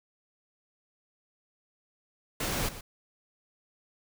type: noise with echo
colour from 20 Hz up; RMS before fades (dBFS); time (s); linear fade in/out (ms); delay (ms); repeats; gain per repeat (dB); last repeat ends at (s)
pink; -31; 2.4-2.69; 5; 120; 1; -13; 2.81
effects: none